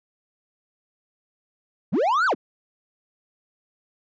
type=linear two-way sweep; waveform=triangle; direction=up then down; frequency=125.3 to 1568 to 125.3 Hz; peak=-16 dBFS; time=1.92-2.35 s; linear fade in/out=20 ms; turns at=2.26 s; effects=resampled to 16000 Hz